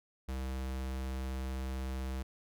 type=tone; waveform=square; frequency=65.41 Hz; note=C2; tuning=in tune; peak=-36 dBFS; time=0.28-2.23 s; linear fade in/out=10 ms; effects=none